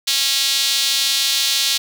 sawtooth tone with high-pass filter, 273.9 Hz, C#4, 21 cents flat, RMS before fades -18 dBFS, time 0.07-1.78 s, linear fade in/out 10 ms, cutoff 3800 Hz, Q 2.3, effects none

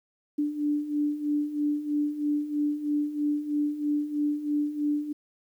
sine beating tone pair, 292.6 / 295.7 Hz, D4 / D4, -6 / +12 cents, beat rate 3.1 Hz, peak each -31 / -26 dBFS, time 0.38-5.13 s, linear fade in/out 10 ms, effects 10-bit

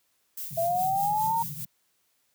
violet noise with tremolo, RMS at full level -35 dBFS, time 0.37-1.65 s, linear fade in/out 5 ms, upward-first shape sine, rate 4.9 Hz, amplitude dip 55%
pink band-pass noise, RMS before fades -43 dBFS, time 0.5-1.66 s, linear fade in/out 10 ms, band 130 to 170 Hz, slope 48 dB/octave
sine linear sweep, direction up, 659.3 to 932.3 Hz, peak -23 dBFS, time 0.57-1.43 s, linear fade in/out 10 ms
effects white hiss -71 dBFS RMS until 2.34 s + high-pass 60 Hz 12 dB/octave

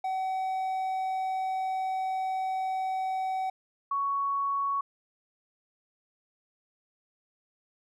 triangle / sine tone pair in turn, 757 / 1114.9 Hz, F#5 / C#6, +39 / +10 cents, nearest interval perfect fifth, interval 671 cents, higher second, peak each -26 dBFS, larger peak neither, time 0.04-3.5 / 3.91-4.81 s, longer first, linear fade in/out 5 ms, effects none

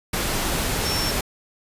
sine tone in noise, 5430 Hz, F8, 50 cents flat, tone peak -26 dBFS, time 0.85-1.11 s, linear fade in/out 5 ms, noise pink, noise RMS -24 dBFS, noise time 0.13-1.21 s, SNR -5 dB, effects resampled to 32000 Hz

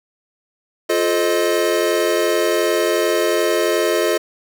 square chord, F dominant seventh, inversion none, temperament equal with one note detuned, 349.2 / 431.9 / 523.3 / 622.3 Hz, F4 / A4 / C5 / Eb5, 0 / -32 / 0 / 0 cents, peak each -21 / -21 / -25 / -21 dBFS, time 0.89-4.18 s, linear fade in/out 10 ms, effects none

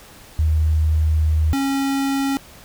sine / square tone pair in turn, 78.2 / 274 Hz, D#2 / C#4, +9 / -20 cents, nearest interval octave + minor seventh, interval 2171 cents, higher second, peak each -14 / -19 dBFS, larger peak first, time 0.39-1.53 / 1.53-2.37 s, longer first, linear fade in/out 0 ms, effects pink hiss -44 dBFS RMS until 2.64 s

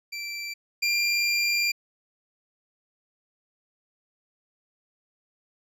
25% pulse tone pair in turn, 2345 / 2386 Hz, D7 / D7, -3 / +27 cents, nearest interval unison, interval 30 cents, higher second, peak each -28 / -18 dBFS, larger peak second, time 0.12-0.54 / 0.82-1.72 s, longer second, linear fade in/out 10 ms, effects low-pass 12000 Hz 12 dB/octave

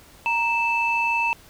sine tone pair together, 932.3 / 2637 Hz, A#5 / E7, 0 / 0 cents, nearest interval octave + tritone, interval 1800 cents, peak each -22 / -21 dBFS, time 0.26-1.33 s, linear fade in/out 0 ms, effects tanh soft clip ceiling -12 dBFS + pink hiss -50 dBFS RMS until 1.49 s

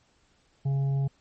harmonic tone, 137.6 Hz, C#3, 12 cents flat, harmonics 1 / 3 / 5 / 6, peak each -23 / -43 / -46 / -51 dBFS, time 0.65-1.08 s, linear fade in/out 10 ms, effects pink hiss -66 dBFS RMS until 1.2 s + MP3 32 kbps

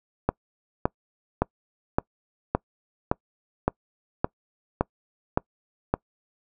click train, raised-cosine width 1 ms, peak -6 dBFS, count 11, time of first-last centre 0.29-5.94 s, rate 1.77 Hz, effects noise-tail reverb RT60 0.1 s tail -26 dB re dry

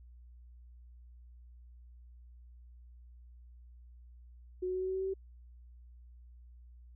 sine tone with pitch steps, 366.6 / 369.1 / 371.7 / 374.3 / 376.9 / 379.5 / 382.2 / 384.8 Hz, F#4 / F#4 / F#4 / F#4 / F#4 / F#4 / G4 / G4, -16 / -4 / +8 / +20 / +32 / +44 / -44 / -32 cents, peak -32 dBFS, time 4.62-5.14 s, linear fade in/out 10 ms, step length 65 ms, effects added 60 Hz sine -52 dBFS peak until 6.95 s

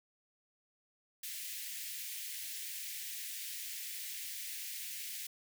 white high-pass noise, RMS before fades -43 dBFS, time 1.23-5.27 s, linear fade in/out 5 ms, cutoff 1800 Hz, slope 48 dB/octave, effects none

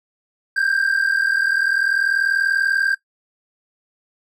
triangle tone pair together, 1568 / 1608.4 Hz, G6 / G6, 0 / +44 cents, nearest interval unison, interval 44 cents, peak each -16 dBFS, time 0.56-2.95 s, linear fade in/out 10 ms, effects noise-tail reverb RT60 0.1 s tail -18 dB re dry + tanh soft clip ceiling -11 dBFS

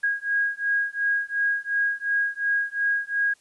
sine beating tone pair, 1638 / 1640.8 Hz, G#6 / G#6, -24 / -21 cents, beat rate 2.8 Hz, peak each -25 dBFS, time 0.03-3.34 s, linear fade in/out 10 ms, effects white hiss -61 dBFS RMS until 3.4 s + resampled to 24000 Hz

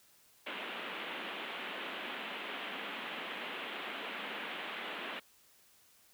white band-pass noise, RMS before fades -42 dBFS, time 0.46-5.2 s, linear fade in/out 10 ms, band 190 to 3300 Hz, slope 48 dB/octave, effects white hiss -65 dBFS RMS until 6.13 s

